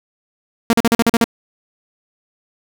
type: tone bursts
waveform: sawtooth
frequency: 231.5 Hz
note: A#3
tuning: 12 cents flat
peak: -6 dBFS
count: 8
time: 0.7-1.242 s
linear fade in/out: 0 ms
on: 31 ms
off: 42 ms
effects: none

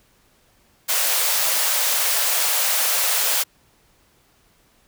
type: high-pass noise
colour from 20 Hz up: white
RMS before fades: -20 dBFS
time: 0.88-3.44 s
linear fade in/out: 20 ms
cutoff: 470 Hz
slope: 96 dB/octave
effects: pink hiss -59 dBFS RMS until 4.87 s

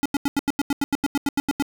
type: tone bursts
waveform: square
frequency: 282.3 Hz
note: C#4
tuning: 32 cents sharp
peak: -19 dBFS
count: 15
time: 0.03-1.624 s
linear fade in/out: 0 ms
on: 26 ms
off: 86 ms
effects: none

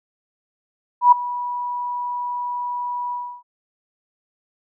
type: tone with ADSR envelope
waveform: sine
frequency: 976 Hz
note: B5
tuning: 21 cents flat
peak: -5 dBFS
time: 1.01-3.43 s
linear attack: 110 ms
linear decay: 8 ms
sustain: -18 dB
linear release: 310 ms
effects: none

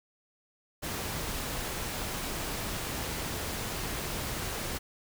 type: noise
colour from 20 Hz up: pink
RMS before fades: -35 dBFS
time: 0.82-4.79 s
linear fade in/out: 20 ms
effects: none

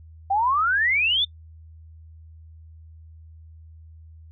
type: exponential sweep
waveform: sine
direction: up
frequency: 758 to 3632 Hz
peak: -18 dBFS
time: 0.3-1.25 s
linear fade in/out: 10 ms
effects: noise-tail reverb RT60 0.1 s tail -24 dB re dry + added 80 Hz sine -43 dBFS peak until 4.31 s

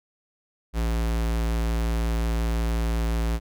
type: tone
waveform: square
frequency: 56.6 Hz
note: A1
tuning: 50 cents sharp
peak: -23 dBFS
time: 0.73-3.4 s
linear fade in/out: 50 ms
effects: none

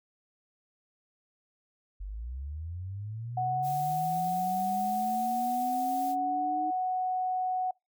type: linear sweep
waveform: sine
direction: up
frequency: 44.95 to 311.1 Hz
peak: -35 dBFS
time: 2-6.71 s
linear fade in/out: 10 ms
type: tone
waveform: sine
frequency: 740 Hz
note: F#5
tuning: in tune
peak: -27 dBFS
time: 3.37-7.71 s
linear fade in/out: 5 ms
type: noise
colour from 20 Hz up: blue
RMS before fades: -46 dBFS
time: 3.62-6.16 s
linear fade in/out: 50 ms
effects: noise-tail reverb RT60 0.2 s tail -26 dB re dry

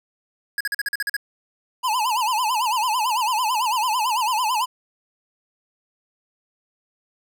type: tone bursts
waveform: square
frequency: 1661.2 Hz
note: G#6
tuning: in tune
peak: -22 dBFS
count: 9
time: 0.58-1.166 s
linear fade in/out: 2 ms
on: 26 ms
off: 44 ms
type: tone with vibrato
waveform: square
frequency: 932.3 Hz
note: A#5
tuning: in tune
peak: -20 dBFS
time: 1.83-4.66 s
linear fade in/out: 20 ms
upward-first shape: sine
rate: 9 Hz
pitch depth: 180 cents each way
effects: none

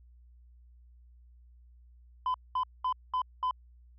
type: tone bursts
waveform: sine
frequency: 1012 Hz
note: B5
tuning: 42 cents sharp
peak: -24 dBFS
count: 5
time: 2.26-3.51 s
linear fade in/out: 2 ms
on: 82 ms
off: 210 ms
effects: tanh soft clip ceiling -26 dBFS + added 60 Hz sine -54 dBFS peak until 3.98 s

